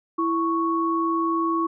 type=tone pair together; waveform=sine; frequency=331.2 / 1109 Hz; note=E4 / C#6; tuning=+8 / 0 cents; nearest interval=octave + major sixth; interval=2092 cents; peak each=-23 dBFS; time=0.18-1.67 s; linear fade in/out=10 ms; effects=none